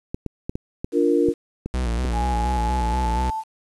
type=clicks; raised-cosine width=3 ms; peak=-14 dBFS; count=8; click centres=0.145 / 0.263 / 0.495 / 0.555 / 0.845 / 1.287 / 1.66 / 2.05 s
type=chord; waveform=sine; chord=Bb major; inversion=first; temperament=equal; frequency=293.7 / 349.2 / 466.2 Hz; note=D4 / F4 / Bb4; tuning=0 / 0 / 0 cents; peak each=-20 dBFS; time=0.92-1.34 s; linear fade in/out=50 ms
type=tone with vibrato; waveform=45% pulse; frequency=60.2 Hz; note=B1; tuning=44 cents flat; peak=-21 dBFS; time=1.74-3.3 s; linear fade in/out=0 ms; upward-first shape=square; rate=4.2 Hz; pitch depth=83 cents each way
type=tone with pitch glide; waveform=sine; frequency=830.6 to 880 Hz; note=G#5 to A5; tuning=0 to 0 cents; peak=-24 dBFS; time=2.12-3.44 s; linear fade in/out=50 ms; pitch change=+100 cents; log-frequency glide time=2.28-3.26 s
effects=resampled to 24000 Hz + 8-bit